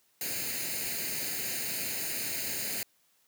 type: noise with comb filter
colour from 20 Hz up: white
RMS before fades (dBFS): -34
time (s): 0.21-2.83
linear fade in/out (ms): 2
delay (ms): 0.44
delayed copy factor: +0.75
effects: white hiss -69 dBFS RMS until 3.27 s + high-pass 100 Hz 12 dB/octave